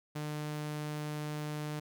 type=tone; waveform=sawtooth; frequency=150.4 Hz; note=D3; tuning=42 cents sharp; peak=-32 dBFS; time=0.15-1.8 s; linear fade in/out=10 ms; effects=none